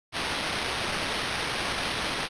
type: noise with sample-and-hold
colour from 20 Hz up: white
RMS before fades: -30 dBFS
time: 0.12-2.29 s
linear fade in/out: 50 ms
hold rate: 7350 Hz
effects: resampled to 22050 Hz